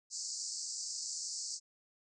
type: band-pass noise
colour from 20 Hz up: white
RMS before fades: -41 dBFS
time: 0.1-1.6 s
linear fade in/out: 50 ms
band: 4500 to 8000 Hz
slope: 96 dB/octave
effects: none